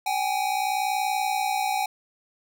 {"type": "tone pair together", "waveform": "square", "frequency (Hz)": [767.4, 828], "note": ["G5", "G#5"], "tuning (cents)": [-37, -5], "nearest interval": "minor second", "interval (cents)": 132, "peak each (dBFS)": [-27, -27], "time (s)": [0.06, 1.86], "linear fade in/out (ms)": 5, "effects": []}